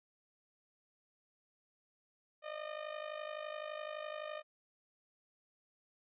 sawtooth tone with amplitude modulation, 610 Hz, D#5, 34 cents flat, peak -34 dBFS, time 2.42-4.43 s, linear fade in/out 50 ms, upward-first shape sine, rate 51.8 Hz, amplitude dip 75%, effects resampled to 8000 Hz

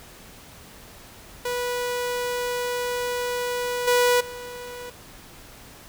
sawtooth tone with level steps, 490 Hz, B4, 14 cents flat, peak -21 / -13 / -31 dBFS, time 1.45-4.9 s, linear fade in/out 5 ms, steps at 3.87 / 4.2 s, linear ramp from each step 10 ms, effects pink hiss -46 dBFS RMS until 5.88 s

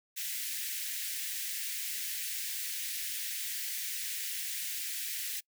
white high-pass noise, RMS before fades -37 dBFS, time 0.16-5.41 s, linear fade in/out 20 ms, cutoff 1700 Hz, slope 48 dB/octave, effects noise-tail reverb RT60 0.1 s tail -25 dB re dry

